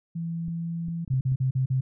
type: tone with pitch glide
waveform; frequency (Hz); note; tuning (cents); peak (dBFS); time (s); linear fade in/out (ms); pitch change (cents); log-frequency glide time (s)
sine; 166.8 to 167.77; E3 to E3; +21 to +31; -28; 0.15-1.05; 10; +10; 0.35-0.71
type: clicks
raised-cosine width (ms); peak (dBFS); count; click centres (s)
5; -27; 6; 0.483 / 0.885 / 1.078 / 1.139 / 1.207 / 1.321
type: tone bursts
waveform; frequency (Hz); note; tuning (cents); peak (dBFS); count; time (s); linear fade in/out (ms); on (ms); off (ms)
sine; 130.81; C3; 0; -21; 5; 1.1-1.81; 10; 110; 40
effects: none